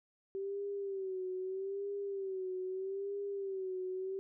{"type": "tone with vibrato", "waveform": "sine", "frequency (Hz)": 386, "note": "G4", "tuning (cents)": -27, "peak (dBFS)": -36, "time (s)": [0.35, 4.19], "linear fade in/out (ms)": 0, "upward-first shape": "sine", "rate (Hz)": 0.79, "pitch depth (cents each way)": 73, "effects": []}